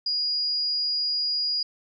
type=tone; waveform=sine; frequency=4877 Hz; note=D#8; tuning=35 cents flat; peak=-23 dBFS; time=0.06-1.63 s; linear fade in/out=5 ms; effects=none